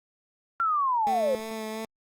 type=linear sweep; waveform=sine; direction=down; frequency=1382 to 494.1 Hz; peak=-22 dBFS; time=0.6-1.35 s; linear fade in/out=0 ms
type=tone with vibrato; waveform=15% pulse; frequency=220 Hz; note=A3; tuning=in tune; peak=-26 dBFS; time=1.07-1.85 s; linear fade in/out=0 ms; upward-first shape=sine; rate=2.9 Hz; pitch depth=19 cents each way
effects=Opus 48 kbps